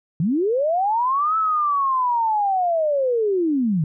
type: linear two-way sweep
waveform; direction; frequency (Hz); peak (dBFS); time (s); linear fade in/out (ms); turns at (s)
sine; up then down; 144.8 to 1318.5 to 144.8; -17; 0.2-3.84; 2; 1.37
effects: none